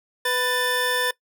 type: tone pair together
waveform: 25% pulse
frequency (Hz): 496.7 / 1770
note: B4 / A6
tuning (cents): +10 / +10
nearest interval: octave + minor seventh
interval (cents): 2200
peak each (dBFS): -21 / -19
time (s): 0.25-1.11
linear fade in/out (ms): 5
effects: noise-tail reverb RT60 0.1 s tail -20 dB re dry